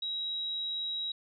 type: tone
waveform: sine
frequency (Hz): 3846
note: B7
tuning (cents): -47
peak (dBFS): -32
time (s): 0.02-1.12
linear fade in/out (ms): 5
effects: none